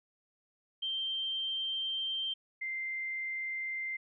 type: tone pair in turn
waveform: sine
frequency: 3144 / 2088 Hz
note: G7 / C7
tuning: +4 / -4 cents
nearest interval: perfect fifth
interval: 708 cents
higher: first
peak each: -32 / -34 dBFS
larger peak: first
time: 0.82-2.34 / 2.61-3.97 s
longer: first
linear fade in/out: 10 ms
effects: none